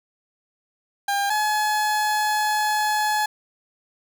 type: tone pair in turn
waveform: 30% pulse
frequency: 802 / 849.7 Hz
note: G5 / G#5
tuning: +39 / +39 cents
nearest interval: minor second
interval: 100 cents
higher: second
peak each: -18 / -17 dBFS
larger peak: second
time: 1.08-1.3 / 1.3-3.26 s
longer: second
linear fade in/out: 5 ms
effects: none